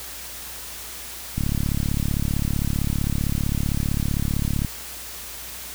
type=click train; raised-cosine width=5 ms; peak=-11 dBFS; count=117; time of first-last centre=1.38-4.648 s; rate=35.5 Hz; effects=added 60 Hz sine -46 dBFS peak until 5.74 s + white hiss -36 dBFS RMS until 5.74 s